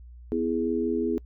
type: chord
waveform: sine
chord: E major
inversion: second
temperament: equal with one note detuned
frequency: 248.8 / 329.6 / 415.3 Hz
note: B3 / E4 / G#4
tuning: +13 / 0 / 0 cents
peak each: -28 dBFS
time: 0.32-1.18 s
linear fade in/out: 0 ms
effects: noise-tail reverb RT60 0.1 s tail -26 dB re dry + added 60 Hz sine -43 dBFS peak until 1.25 s